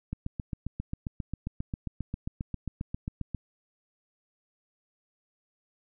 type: click train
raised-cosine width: 5 ms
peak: -20 dBFS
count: 25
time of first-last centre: 0.13-3.347 s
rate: 7.46 Hz
effects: none